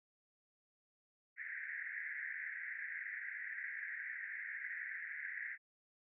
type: band-pass noise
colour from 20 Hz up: white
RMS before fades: -45 dBFS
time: 1.36-5.58 s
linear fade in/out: 50 ms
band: 1600 to 2100 Hz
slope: 96 dB/octave
effects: none